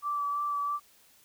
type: tone with vibrato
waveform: sine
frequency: 1159 Hz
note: D6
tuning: 23 cents flat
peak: -28 dBFS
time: 0.02-0.8 s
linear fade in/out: 50 ms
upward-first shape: sine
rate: 3 Hz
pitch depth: 17 cents each way
effects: white hiss -61 dBFS RMS until 1.24 s